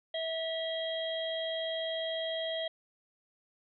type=harmonic tone with a mistuned harmonic; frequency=650 Hz; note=E5; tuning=24 cents flat; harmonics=1 / 3 / 5 / 6; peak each=-34 / -43 / -37 / -48 dBFS; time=0.14-2.68 s; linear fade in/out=5 ms; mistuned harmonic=6; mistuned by=-25 cents; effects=none